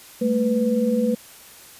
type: tone cluster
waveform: sine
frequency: 206.4 / 225.7 / 496.5 Hz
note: G#3 / A3 / B4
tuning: -10 / +44 / +9 cents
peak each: -26 / -20 / -22 dBFS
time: 0.21-1.15 s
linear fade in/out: 10 ms
effects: white hiss -45 dBFS RMS until 1.79 s + resampled to 32000 Hz